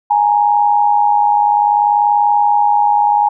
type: tone pair together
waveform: sine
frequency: 831.7 / 932.3 Hz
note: G#5 / A#5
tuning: +2 / 0 cents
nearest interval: major second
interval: 198 cents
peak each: -10 / -15 dBFS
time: 0.1-3.29 s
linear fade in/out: 10 ms
effects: none